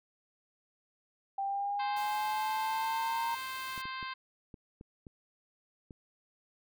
sine linear sweep, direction up, 784 to 932.3 Hz, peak -31 dBFS, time 1.38-3.35 s, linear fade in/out 5 ms
harmonic tone, 523.3 Hz, C5, in tune, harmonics 2 / 3 / 4 / 5 / 6 / 7 / 8 / 9, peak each -40 / -44 / -46 / -48 / -50 / -51 / -52 / -53 dBFS, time 1.79-4.14 s, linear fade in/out 10 ms
white noise, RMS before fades -49 dBFS, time 1.96-3.82 s, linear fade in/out 10 ms
clicks, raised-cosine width 3 ms, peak -35 dBFS, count 7, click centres 3.778 / 3.855 / 4.028 / 4.542 / 4.811 / 5.068 / 5.908 s
effects none

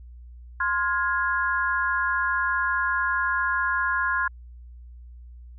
sine chord, F minor, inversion second, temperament equal with one note detuned, 1046.5 / 1416.4 / 1661.2 Hz, C6 / F6 / Ab6, 0 / +24 / 0 cents, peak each -26 dBFS, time 0.6-4.28 s, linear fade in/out 5 ms, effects added 60 Hz sine -41 dBFS peak until 5.58 s

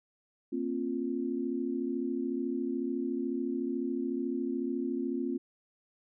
sine chord, Bb suspended second, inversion none, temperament equal with one note detuned, 233.1 / 267 / 349.2 Hz, Bb3 / C4 / F4, 0 / +35 / 0 cents, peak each -36 / -33 / -35 dBFS, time 0.52-5.38 s, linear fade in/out 10 ms, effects none

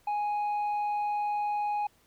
triangle tone with tanh clipping, 830.6 Hz, G#5, in tune, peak -28 dBFS, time 0.07-1.87 s, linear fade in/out 5 ms, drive 8 dB, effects pink hiss -65 dBFS RMS until 2.06 s

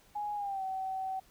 sine tone with pitch glide, 830.6 to 761.7 Hz, G#5 to G5, 0 to -50 cents, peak -33 dBFS, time 0.15-1.2 s, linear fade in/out 10 ms, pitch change -150 cents, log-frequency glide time 0.35-0.63 s, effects pink hiss -63 dBFS RMS until 1.3 s

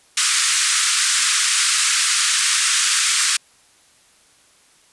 white band-pass noise, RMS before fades -18 dBFS, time 0.17-3.37 s, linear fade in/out 5 ms, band 1200 to 9600 Hz, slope 48 dB/octave, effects white hiss -54 dBFS RMS until 4.92 s + resampled to 24000 Hz

